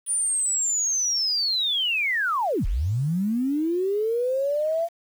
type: linear two-way sweep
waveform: sine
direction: down then up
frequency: 9500 to 30.87 to 686 Hz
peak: -21 dBFS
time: 0.06-4.89 s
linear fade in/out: 50 ms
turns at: 2.66 s
effects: 8-bit